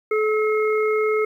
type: harmonic tone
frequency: 430.6 Hz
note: A4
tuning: 37 cents flat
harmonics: 1 / 3 / 5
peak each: -18 / -27 / -28 dBFS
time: 0.11-1.25 s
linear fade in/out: 5 ms
effects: 9-bit